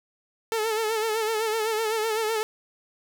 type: tone with vibrato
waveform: sawtooth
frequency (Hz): 440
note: A4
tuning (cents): 0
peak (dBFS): -20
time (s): 0.52-2.43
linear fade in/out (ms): 0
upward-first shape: sine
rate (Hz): 7.9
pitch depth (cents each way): 62
effects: none